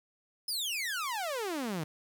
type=exponential sweep; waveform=sawtooth; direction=down; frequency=5200 to 146.83 Hz; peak=-29 dBFS; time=0.48-1.84 s; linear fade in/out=5 ms; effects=10-bit